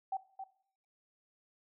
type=tone with echo; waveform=sine; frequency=771 Hz; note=G5; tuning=29 cents flat; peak=-32 dBFS; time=0.12-0.17 s; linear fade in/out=5 ms; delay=270 ms; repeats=1; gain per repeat=-8 dB; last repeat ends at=0.44 s; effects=noise-tail reverb RT60 0.6 s tail -17 dB re dry